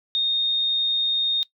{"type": "tone", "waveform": "sine", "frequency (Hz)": 3689, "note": "A#7", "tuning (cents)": -19, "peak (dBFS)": -19, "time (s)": [0.15, 1.43], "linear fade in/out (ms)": 0, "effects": ["noise-tail reverb RT60 0.1 s tail -20 dB re dry"]}